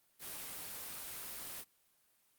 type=noise; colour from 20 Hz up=white; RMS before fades=-45 dBFS; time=0.19-1.65 s; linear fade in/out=50 ms; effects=white hiss -73 dBFS RMS until 2.38 s + Opus 32 kbps